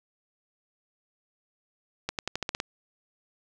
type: accelerating click train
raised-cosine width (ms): 0.2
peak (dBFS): -12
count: 8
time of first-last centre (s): 2.09-2.601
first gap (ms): 98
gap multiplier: 0.9
effects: none